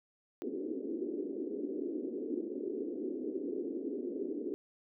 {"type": "band-pass noise", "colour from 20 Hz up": "white", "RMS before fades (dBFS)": -38, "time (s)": [0.42, 4.54], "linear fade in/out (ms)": 0, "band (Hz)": [260, 410], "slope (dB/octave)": 48, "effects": []}